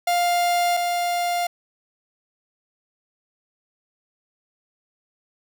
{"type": "tone pair in turn", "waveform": "45% pulse", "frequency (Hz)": [701, 701], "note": ["F5", "F5"], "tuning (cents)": [6, 6], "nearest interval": "unison", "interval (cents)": 0, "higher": "neither", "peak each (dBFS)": [-18, -21], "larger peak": "first", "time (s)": [[0.07, 0.77], [0.77, 1.47]], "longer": "neither", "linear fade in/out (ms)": 5, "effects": []}